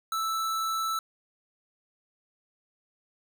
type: tone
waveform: square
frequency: 1318.5 Hz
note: E6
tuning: in tune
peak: -28 dBFS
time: 0.12-0.99 s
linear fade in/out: 2 ms
effects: none